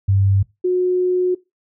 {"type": "tone pair in turn", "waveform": "sine", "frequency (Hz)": [98, 363.7], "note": ["G2", "F#4"], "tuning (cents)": [0, -30], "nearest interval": "octave + major seventh", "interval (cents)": 2270, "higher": "second", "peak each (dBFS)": [-12, -14], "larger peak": "first", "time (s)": [[0.08, 0.43], [0.64, 1.35]], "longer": "second", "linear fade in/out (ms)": 10, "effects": ["noise-tail reverb RT60 0.2 s tail -19 dB re dry"]}